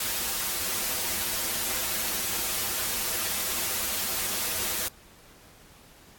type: noise with comb filter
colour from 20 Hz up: white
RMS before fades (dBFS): -29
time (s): 0-4.88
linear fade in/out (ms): 5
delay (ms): 7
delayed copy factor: -0.9
effects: pink hiss -54 dBFS RMS until 6.18 s + AAC 64 kbps